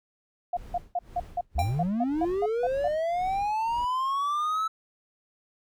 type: tone bursts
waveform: sine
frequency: 707 Hz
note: F5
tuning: 21 cents sharp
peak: -24 dBFS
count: 12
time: 0.53-2.88 s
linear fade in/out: 5 ms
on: 40 ms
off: 170 ms
type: noise with tremolo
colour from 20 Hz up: brown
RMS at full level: -42 dBFS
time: 0.56-3.85 s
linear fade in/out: 5 ms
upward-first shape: sine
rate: 1.9 Hz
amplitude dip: 95%
type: linear sweep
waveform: triangle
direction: up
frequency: 58.27 to 1318.5 Hz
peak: -23 dBFS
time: 1.55-4.68 s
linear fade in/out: 10 ms
type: tone with exponential decay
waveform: square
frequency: 791 Hz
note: G5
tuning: 15 cents sharp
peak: -27 dBFS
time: 1.59-1.87 s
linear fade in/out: 1 ms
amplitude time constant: 60 ms
effects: none